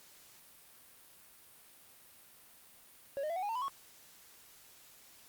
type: tone with pitch steps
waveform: triangle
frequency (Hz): 554.4 / 611.6 / 674.7 / 744.3 / 821.1 / 905.8 / 999.3 / 1102.4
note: C#5 / D#5 / E5 / F#5 / G#5 / A#5 / B5 / C#6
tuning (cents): 0 / -30 / +40 / +10 / -20 / -50 / +20 / -10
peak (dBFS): -32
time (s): 3.17-3.682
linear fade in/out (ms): 0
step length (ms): 64
effects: white hiss -59 dBFS RMS until 5.28 s + Opus 48 kbps